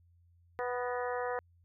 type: harmonic tone with a mistuned harmonic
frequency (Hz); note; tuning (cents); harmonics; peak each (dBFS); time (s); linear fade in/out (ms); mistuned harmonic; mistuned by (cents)
246.9; B3; 0; 2 / 3 / 4 / 5 / 6 / 7 / 8; -35 / -39 / -41 / -43 / -45 / -46 / -47; 0.59-1.39; 0; 8; -72
effects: added 86 Hz sine -62 dBFS peak until 1.64 s